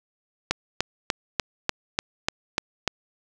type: click train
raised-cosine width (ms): 0.2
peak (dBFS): -4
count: 9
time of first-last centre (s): 0.51-2.877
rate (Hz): 3.38
effects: none